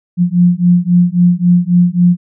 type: beating tone pair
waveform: sine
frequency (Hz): 174.61 / 178.31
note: F3 / F3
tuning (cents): 0 / +36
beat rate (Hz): 3.7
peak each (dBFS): -10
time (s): 0.17-2.17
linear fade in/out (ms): 50
effects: none